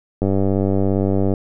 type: click train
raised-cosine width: 2 ms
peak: -6 dBFS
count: 110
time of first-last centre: 0.22-1.338 s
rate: 97.5 Hz
effects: none